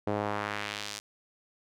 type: tone with band-pass filter sweep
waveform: sawtooth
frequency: 103.83 Hz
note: G#2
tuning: in tune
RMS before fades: -34 dBFS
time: 0.07-1 s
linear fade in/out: 5 ms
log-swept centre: 500 to 6200 Hz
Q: 1.1
effects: none